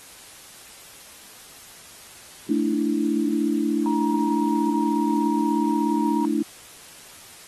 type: chord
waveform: sine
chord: A suspended fourth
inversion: none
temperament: just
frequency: 220 / 293.3 / 330 Hz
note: A3 / D4 / E4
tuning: 0 / -2 / +2 cents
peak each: -25 / -23 / -25 dBFS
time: 2.49-6.43 s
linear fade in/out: 5 ms
type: tone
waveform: sine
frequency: 944 Hz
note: A#5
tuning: 22 cents sharp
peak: -26 dBFS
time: 3.86-6.25 s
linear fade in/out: 0 ms
effects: white hiss -45 dBFS RMS until 7.47 s + AAC 32 kbps